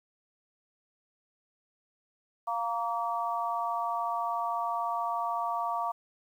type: chord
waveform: sine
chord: Bb major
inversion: second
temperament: equal with one note detuned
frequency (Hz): 698.5 / 932.3 / 1148.5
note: F5 / Bb5 / D6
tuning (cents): 0 / 0 / -39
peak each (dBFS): -33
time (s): 2.47-5.92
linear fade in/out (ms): 10
effects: 10-bit